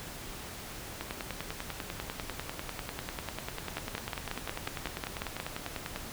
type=two click trains; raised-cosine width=0.3 ms; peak=-19 / -17 dBFS; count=51 / 10; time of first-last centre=1.01-5.96 / 3.77-5.4 s; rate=10.1 / 5.52 Hz; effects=pink hiss -43 dBFS RMS until 6.12 s